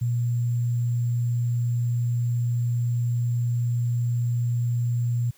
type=tone with sample-and-hold; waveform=sine; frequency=120 Hz; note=B2; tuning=49 cents flat; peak=-21 dBFS; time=0.01-5.31 s; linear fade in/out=10 ms; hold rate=7350 Hz; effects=white hiss -58 dBFS RMS until 5.37 s